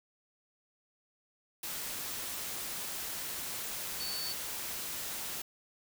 sine tone in noise, 4484 Hz, C#8, 19 cents sharp, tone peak -37 dBFS, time 4-4.33 s, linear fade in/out 5 ms, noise white, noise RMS -39 dBFS, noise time 1.63-5.42 s, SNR -1 dB, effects none

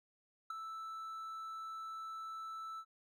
triangle tone with ADSR envelope, 1318.5 Hz, E6, in tune, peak -33 dBFS, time 0.5-2.85 s, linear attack 6 ms, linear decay 6 ms, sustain -8 dB, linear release 62 ms, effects none

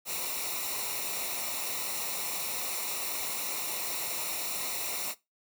white noise with comb filter, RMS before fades -34 dBFS, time 0.05-5.15 s, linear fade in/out 50 ms, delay 0.62 ms, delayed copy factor -0.7, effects noise-tail reverb RT60 0.2 s tail -18 dB re dry

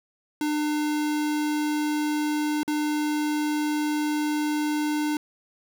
square tone with dropouts, 300 Hz, D4, 37 cents sharp, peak -24 dBFS, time 0.41-5.17 s, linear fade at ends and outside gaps 2 ms, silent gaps 2.632-2.678 s, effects none

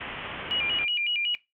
white low-pass noise, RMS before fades -37 dBFS, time 0-0.85 s, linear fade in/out 10 ms, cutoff 3200 Hz, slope 96 dB/octave
sine tone with vibrato, 2637 Hz, E7, in tune, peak -25 dBFS, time 0.51-1.35 s, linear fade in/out 0 ms, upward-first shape square, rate 5.4 Hz, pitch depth 170 cents each way
effects noise-tail reverb RT60 0.2 s tail -18 dB re dry

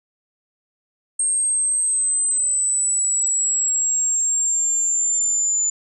sine exponential sweep, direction down, 8500 to 7040 Hz, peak -17 dBFS, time 1.19-5.7 s, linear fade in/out 5 ms, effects none

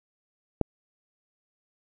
click, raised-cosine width 2 ms, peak -9 dBFS, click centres 0.613 s, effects none

